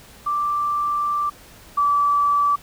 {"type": "tone pair in turn", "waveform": "sine", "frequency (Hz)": [1174.7, 1155.2], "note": ["D6", "D6"], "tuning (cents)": [0, -29], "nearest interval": "unison", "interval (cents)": 29, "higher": "first", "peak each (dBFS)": [-19, -15], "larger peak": "second", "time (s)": [[0.26, 1.3], [1.77, 2.56]], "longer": "first", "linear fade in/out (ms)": 10, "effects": ["pink hiss -46 dBFS RMS until 2.62 s"]}